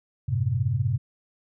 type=chord; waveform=sine; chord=F# diminished; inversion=none; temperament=equal with one note detuned; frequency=94.82 / 110 / 130.81 Hz; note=F#2 / A2 / C3; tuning=+43 / 0 / 0 cents; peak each=-28 / -26 / -25 dBFS; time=0.28-0.98 s; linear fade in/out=10 ms; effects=none